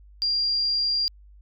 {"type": "tone", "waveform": "sine", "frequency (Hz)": 4777, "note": "D8", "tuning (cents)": 29, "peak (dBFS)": -21, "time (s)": [0.22, 1.08], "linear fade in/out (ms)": 0, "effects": ["added 50 Hz sine -47 dBFS peak until 1.41 s"]}